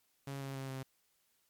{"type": "tone with pitch steps", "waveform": "sawtooth", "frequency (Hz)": [138.2, 136.3, 134.42, 132.57], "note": ["C#3", "C#3", "C3", "C3"], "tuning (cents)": [-5, -29, 47, 23], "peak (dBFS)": -36, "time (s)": [0.27, 0.83], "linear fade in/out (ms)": 5, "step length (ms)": 140, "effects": ["white hiss -75 dBFS RMS until 1.49 s", "MP3 96 kbps"]}